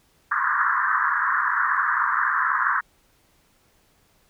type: band-pass noise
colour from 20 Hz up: pink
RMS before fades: -22 dBFS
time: 0.31-2.81 s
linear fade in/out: 10 ms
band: 1000 to 1800 Hz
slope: 96 dB/octave
effects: pink hiss -62 dBFS RMS until 4.29 s